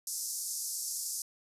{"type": "band-pass noise", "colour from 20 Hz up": "pink", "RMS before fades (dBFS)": -37, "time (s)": [0.07, 1.22], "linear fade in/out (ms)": 2, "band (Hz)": [5200, 13000], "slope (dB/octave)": 48, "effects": ["resampled to 32000 Hz"]}